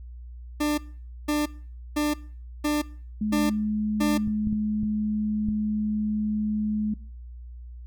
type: tone bursts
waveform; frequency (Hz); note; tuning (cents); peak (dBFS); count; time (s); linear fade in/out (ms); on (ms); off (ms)
40% pulse; 297.6; D4; +23; -21; 6; 0.6-4.18; 10; 180; 500
type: tone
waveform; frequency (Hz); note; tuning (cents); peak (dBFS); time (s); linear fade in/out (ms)
sine; 212.6; G#3; +41; -23; 3.21-6.94; 5
type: clicks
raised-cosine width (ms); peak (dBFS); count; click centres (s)
5; -20; 5; 4.276 / 4.472 / 4.528 / 4.832 / 5.487
effects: noise-tail reverb RT60 0.5 s tail -22 dB re dry + added 60 Hz sine -38 dBFS peak until 7.86 s